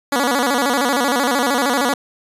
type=tone with vibrato; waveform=10% pulse; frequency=261.6 Hz; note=C4; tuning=in tune; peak=-7 dBFS; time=0.12-1.94 s; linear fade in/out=5 ms; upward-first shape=square; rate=13 Hz; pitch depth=130 cents each way; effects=resampled to 32000 Hz